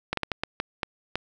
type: slowing click train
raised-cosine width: 0.3 ms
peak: -10 dBFS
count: 8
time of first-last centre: 0.13-1.156 s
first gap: 43 ms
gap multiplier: 1.4
effects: none